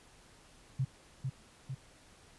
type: tone with echo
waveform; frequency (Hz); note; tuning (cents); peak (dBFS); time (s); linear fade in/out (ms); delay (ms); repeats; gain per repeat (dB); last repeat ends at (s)
sine; 132.4; C3; +21; -28; 0.79-0.85; 10; 450; 2; -4; 1.75
effects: pink hiss -60 dBFS RMS until 2.38 s + resampled to 24000 Hz